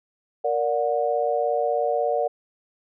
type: chord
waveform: sine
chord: Bb augmented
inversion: none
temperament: just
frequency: 466.2 / 582.7 / 728.4 Hz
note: Bb4 / D5 / F#5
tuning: 0 / -14 / -27 cents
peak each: -25 / -24 / -25 dBFS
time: 0.44-2.28 s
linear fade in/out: 10 ms
effects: none